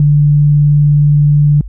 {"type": "tone", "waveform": "sine", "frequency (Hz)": 146.83, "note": "D3", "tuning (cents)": 0, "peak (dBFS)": -5, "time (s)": [0, 1.61], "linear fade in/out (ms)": 2, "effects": ["added 50 Hz sine -23 dBFS peak until 1.68 s"]}